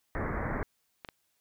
pink low-pass noise, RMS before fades -33 dBFS, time 0.15-0.63 s, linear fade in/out 0 ms, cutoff 2100 Hz, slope 96 dB/octave
clicks, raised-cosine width 0.3 ms, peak -25 dBFS, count 2, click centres 1.048 / 1.088 s
effects white hiss -75 dBFS RMS until 1.4 s

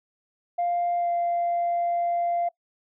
sine tone with pitch glide, 698.5 to 692.5 Hz, F5 to F5, 0 to -15 cents, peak -21 dBFS, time 0.58-2.49 s, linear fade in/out 10 ms, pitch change -15 cents, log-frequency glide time 0.98-1.09 s, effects noise-tail reverb RT60 0.1 s tail -22 dB re dry + tanh soft clip ceiling -19 dBFS

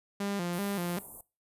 sawtooth tone with vibrato, 187.2 Hz, F#3, 20 cents sharp, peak -27 dBFS, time 0.2-0.99 s, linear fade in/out 5 ms, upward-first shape square, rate 2.6 Hz, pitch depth 120 cents each way
white band-stop noise, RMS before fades -45 dBFS, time 0.53-1.21 s, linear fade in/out 2 ms, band 1000 to 8600 Hz, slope 48 dB/octave
effects noise-tail reverb RT60 0.3 s tail -21 dB re dry + resampled to 32000 Hz

